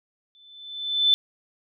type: tone with exponential growth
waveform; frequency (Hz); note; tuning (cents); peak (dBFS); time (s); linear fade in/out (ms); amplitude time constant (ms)
sine; 3520; A7; 0; -13; 0.35-1.14; 0; 170
effects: none